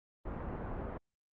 pink low-pass noise, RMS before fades -40 dBFS, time 0.25-0.98 s, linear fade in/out 10 ms, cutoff 1200 Hz, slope 12 dB/octave, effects low-pass 2000 Hz 12 dB/octave + Opus 24 kbps

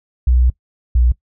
sine tone pair in turn, 61.9 / 60.49 Hz, B1 / B1, +5 / -35 cents, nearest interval unison, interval 40 cents, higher first, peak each -9 dBFS, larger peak neither, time 0.27-0.5 / 0.95-1.12 s, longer first, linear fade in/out 5 ms, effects noise-tail reverb RT60 0.1 s tail -20 dB re dry

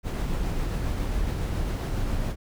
brown noise with tremolo, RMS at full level -26 dBFS, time 0.03-2.36 s, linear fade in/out 50 ms, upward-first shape triangle, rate 7.3 Hz, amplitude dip 25%, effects none

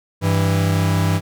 45% pulse tone pair together, 98.56 / 164.5 Hz, G2 / E3, +10 / -3 cents, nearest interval major sixth, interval 887 cents, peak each -17 / -19 dBFS, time 0.21-1.21 s, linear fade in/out 50 ms, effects none

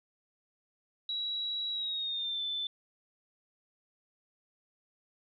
sine tone with pitch glide, 3888 to 3524 Hz, B7 to A7, -28 to +2 cents, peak -32 dBFS, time 1.09-2.67 s, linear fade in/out 2 ms, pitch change -170 cents, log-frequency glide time 1.72-2.42 s, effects none

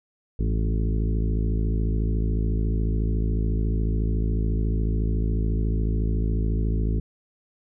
harmonic tone with a mistuned harmonic, 54 Hz, A1, 32 cents flat, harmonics 1 / 2 / 3 / 4 / 5 / 6 / 7 / 8, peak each -22 / -28 / -32 / -34 / -36 / -38 / -39 / -40 dBFS, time 0.39-7 s, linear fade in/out 5 ms, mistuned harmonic 3, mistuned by +52 cents, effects none

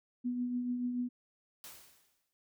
sine tone with tremolo, 246 Hz, B3, 7 cents flat, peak -30 dBFS, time 0.24-1.09 s, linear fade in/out 20 ms, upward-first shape triangle, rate 6.9 Hz, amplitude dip 45%
white noise with exponential decay, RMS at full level -47 dBFS, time 1.64-2.33 s, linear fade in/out 0 ms, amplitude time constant 150 ms
effects none

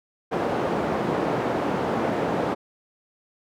white band-pass noise, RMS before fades -25 dBFS, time 0.31-2.55 s, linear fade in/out 20 ms, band 160 to 640 Hz, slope 12 dB/octave, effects none

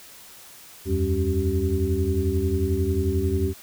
sine tone cluster, 79.9 / 91.1 / 199.3 / 278.1 / 383 Hz, D#2 / F#2 / G3 / C#4 / G4, +47 / -26 / +29 / +6 / -40 cents, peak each -25 / -25 / -31 / -30 / -26 dBFS, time 0.85-3.54 s, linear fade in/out 50 ms, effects white hiss -46 dBFS RMS until 3.62 s

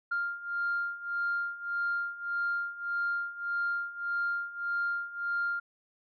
sine beating tone pair, 1398 / 1399.7 Hz, F6 / F6, +1 / +3 cents, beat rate 1.7 Hz, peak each -34 / -31 dBFS, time 0.11-5.6 s, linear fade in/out 10 ms, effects tanh soft clip ceiling -23 dBFS

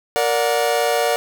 40% pulse chord, Bb augmented, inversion none, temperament just, 466.2 / 582.7 / 728.4 Hz, Bb4 / D5 / F#5, 0 / -14 / -27 cents, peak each -20 dBFS, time 0.16-1.16 s, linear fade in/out 0 ms, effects 8-bit

